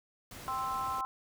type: noise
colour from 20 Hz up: pink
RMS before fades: -47 dBFS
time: 0.31-1.01 s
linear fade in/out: 2 ms
type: chord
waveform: sine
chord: C major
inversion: second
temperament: equal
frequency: 784 / 1046.5 / 1318.5 Hz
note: G5 / C6 / E6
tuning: 0 / 0 / 0 cents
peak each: -39 / -34 / -38 dBFS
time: 0.48-1.05 s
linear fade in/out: 0 ms
effects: none